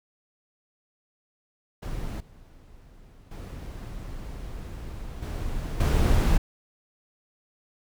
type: noise with level steps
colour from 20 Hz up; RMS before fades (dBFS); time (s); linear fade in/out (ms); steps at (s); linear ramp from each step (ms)
brown; -32 / -50 / -37 / -31 / -20; 1.82-6.38; 10; 2.2 / 3.31 / 5.22 / 5.8; 5
effects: none